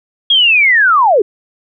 sine linear sweep, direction down, 3322 to 366.5 Hz, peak -6 dBFS, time 0.3-1.22 s, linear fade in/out 5 ms, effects none

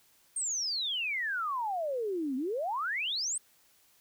sine exponential two-way sweep, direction down then up, 8790 to 249.7 to 8790 Hz, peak -30 dBFS, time 0.36-3.38 s, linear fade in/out 5 ms, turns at 2.36 s, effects white hiss -65 dBFS RMS until 4 s

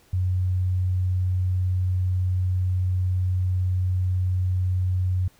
sine tone, 91.8 Hz, F#2, 13 cents flat, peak -20 dBFS, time 0.13-5.28 s, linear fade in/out 5 ms, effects pink hiss -58 dBFS RMS until 5.39 s

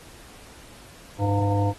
harmonic tone with a mistuned harmonic, 101.2 Hz, G#2, 44 cents flat, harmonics 1 / 3 / 5 / 7 / 9, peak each -21 / -28 / -29 / -31 / -30 dBFS, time 1.18-1.74 s, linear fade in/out 50 ms, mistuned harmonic 7, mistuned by -15 cents, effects pink hiss -48 dBFS RMS until 1.78 s + AAC 32 kbps

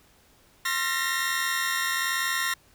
sawtooth tone cluster, 1060 / 1371 / 1814 / 1895 Hz, C6 / F6 / A#6 / A#6, +22 / -32 / -48 / +28 cents, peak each -29 / -29 / -26 / -26 dBFS, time 0.65-2.54 s, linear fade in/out 5 ms, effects pink hiss -59 dBFS RMS until 2.74 s

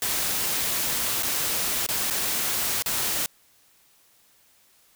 white noise with dropouts, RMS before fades -26 dBFS, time 0.02-3.26 s, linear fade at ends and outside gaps 1 ms, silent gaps 1.225-1.231 / 1.864-1.888 / 2.101-2.107 / 2.823-2.86 s, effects white hiss -60 dBFS RMS until 4.95 s

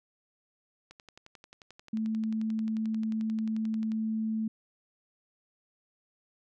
click train, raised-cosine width 0.2 ms, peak -32 dBFS, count 35, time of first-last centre 0.91-3.919 s, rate 11.3 Hz
sine tone, 220 Hz, A3, in tune, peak -28 dBFS, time 1.93-4.48 s, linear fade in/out 5 ms
effects none

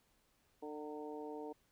harmonic tone with a mistuned harmonic, 150 Hz, D3, 37 cents sharp, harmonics 2 / 3 / 4 / 5 / 6, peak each -48 / -46 / -54 / -53 / -53 dBFS, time 0.62-1.53 s, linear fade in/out 10 ms, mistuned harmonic 6, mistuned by +31 cents, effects pink hiss -75 dBFS RMS until 1.71 s

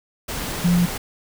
sine tone in noise, 175.1 Hz, F3, 5 cents sharp, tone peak -14 dBFS, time 0.64-0.86 s, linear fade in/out 10 ms, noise pink, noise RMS -28 dBFS, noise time 0.28-0.98 s, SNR +11 dB, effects none

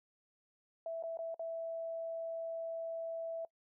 sine tone with dropouts, 659.3 Hz, E5, in tune, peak -37 dBFS, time 0.86-3.45 s, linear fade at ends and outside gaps 2 ms, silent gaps 1.026-1.036 / 1.172-1.189 / 1.344-1.394 s, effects noise-tail reverb RT60 0.1 s tail -23 dB re dry

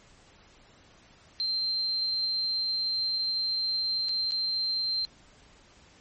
sine tone with dropouts, 4140 Hz, C8, 19 cents flat, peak -26 dBFS, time 1.4-5.05 s, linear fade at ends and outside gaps 0 ms, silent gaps 4.086-4.092 / 4.307-4.32 s, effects pink hiss -57 dBFS RMS until 6 s + MP3 32 kbps

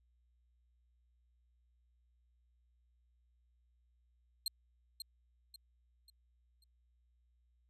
sawtooth tone with echo, 4186 Hz, C8, in tune, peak -31 dBFS, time 4.46-4.48 s, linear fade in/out 2 ms, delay 540 ms, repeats 4, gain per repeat -8 dB, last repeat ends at 6.64 s, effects added 60 Hz sine -70 dBFS peak until 7.69 s + resampled to 32000 Hz

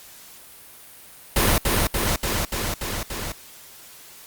pink noise with echo, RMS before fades -18 dBFS, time 1.36-1.58 s, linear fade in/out 2 ms, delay 290 ms, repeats 6, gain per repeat -2 dB, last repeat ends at 3.32 s, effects white hiss -45 dBFS RMS until 4.26 s + Opus 48 kbps

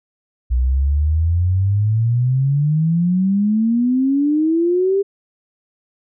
sine exponential sweep, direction up, 60 to 402 Hz, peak -13 dBFS, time 0.5-5.03 s, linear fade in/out 20 ms, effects none

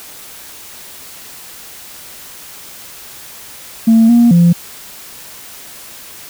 sine tone with pitch steps, 225.7 / 236.6 / 172.1 Hz, A3 / A#3 / F3, +44 / +26 / -25 cents, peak -3 dBFS, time 3.87-4.53 s, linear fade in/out 10 ms, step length 220 ms, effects tanh soft clip ceiling -2 dBFS + white hiss -34 dBFS RMS until 6.29 s

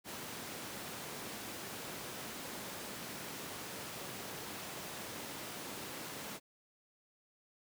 pink high-pass noise, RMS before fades -45 dBFS, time 0.04-6.4 s, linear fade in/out 50 ms, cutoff 160 Hz, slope 12 dB/octave, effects none

